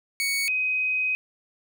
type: tone pair in turn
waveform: sawtooth / sine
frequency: 2229 / 2517 Hz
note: C#7 / D#7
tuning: +9 / +19 cents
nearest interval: major second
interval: 210 cents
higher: second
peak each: -20 / -22 dBFS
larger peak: first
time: 0.2-0.48 / 0.48-1.15 s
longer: second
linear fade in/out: 0 ms
effects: none